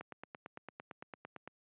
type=click train; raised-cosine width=0.5 ms; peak=-30 dBFS; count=14; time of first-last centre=0.01-1.476 s; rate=8.87 Hz; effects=high-pass 150 Hz 12 dB/octave + resampled to 8000 Hz